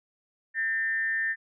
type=tone with frequency modulation; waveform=sine; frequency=1800 Hz; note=A6; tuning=39 cents sharp; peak=-25 dBFS; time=0.54-1.36 s; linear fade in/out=50 ms; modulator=201 Hz; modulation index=0.43; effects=none

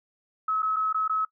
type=tone with dropouts; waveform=sine; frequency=1287 Hz; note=E6; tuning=42 cents flat; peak=-23 dBFS; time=0.48-1.25 s; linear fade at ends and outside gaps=5 ms; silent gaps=0.622-0.628 / 0.762-0.765 / 0.928-0.944 / 1.079-1.095 s; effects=noise-tail reverb RT60 0.1 s tail -19 dB re dry

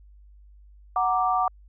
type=chord; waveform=sine; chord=Gb augmented; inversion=none; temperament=equal; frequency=740 / 932.3 / 1174.7 Hz; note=Gb5 / Bb5 / D6; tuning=0 / 0 / 0 cents; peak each=-23 / -29 / -24 dBFS; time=0.96-1.48 s; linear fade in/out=2 ms; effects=added 50 Hz sine -48 dBFS peak until 1.68 s

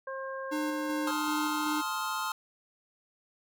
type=harmonic tone; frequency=534 Hz; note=C5; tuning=35 cents sharp; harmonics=1 / 2 / 3; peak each=-37 / -40 / -42 dBFS; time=0.07-1.11 s; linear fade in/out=5 ms
type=tone with tremolo; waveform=square; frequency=302.9 Hz; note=D#4; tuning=46 cents flat; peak=-31 dBFS; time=0.51-1.82 s; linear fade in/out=20 ms; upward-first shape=square; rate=2.6 Hz; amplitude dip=25%
type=chord; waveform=square; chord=F dominant seventh; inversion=first; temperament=just; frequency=873.1 / 1047.7 / 1257.2 / 1396.9 Hz; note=A5 / C6 / Eb6 / F6; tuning=-14 / +2 / +18 / 0 cents; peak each=-38 / -37 / -37 / -38 dBFS; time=1.07-2.32 s; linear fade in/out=2 ms
effects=none

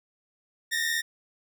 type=tone pair together; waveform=sawtooth; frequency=1795.9 / 1874 Hz; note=A6 / A#6; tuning=+35 / +9 cents; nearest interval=minor second; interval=74 cents; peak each=-25 dBFS; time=0.71-1.02 s; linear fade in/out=20 ms; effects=none

